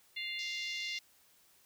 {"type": "harmonic tone", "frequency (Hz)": 698.5, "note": "F5", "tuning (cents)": 0, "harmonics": [3, 4, 5, 6], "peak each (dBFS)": [-40, -42, -44, -46], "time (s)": [0.16, 0.99], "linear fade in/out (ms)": 10}
{"type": "band-pass noise", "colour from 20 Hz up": "pink", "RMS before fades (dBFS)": -48, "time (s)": [0.39, 0.99], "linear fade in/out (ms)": 0, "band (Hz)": [4100, 6000], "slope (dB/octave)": 48}
{"effects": ["white hiss -66 dBFS RMS until 1.65 s"]}